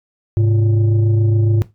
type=tone with frequency modulation; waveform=sine; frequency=105.9 Hz; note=G#2; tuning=34 cents sharp; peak=-10 dBFS; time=0.37-1.62 s; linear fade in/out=0 ms; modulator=239 Hz; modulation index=0.5; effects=noise-tail reverb RT60 0.2 s tail -17 dB re dry + tanh soft clip ceiling -7 dBFS